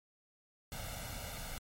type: noise with comb filter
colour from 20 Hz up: pink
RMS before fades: -43 dBFS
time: 0.72-1.58 s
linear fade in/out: 0 ms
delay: 1.4 ms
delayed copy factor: +0.8
effects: MP3 64 kbps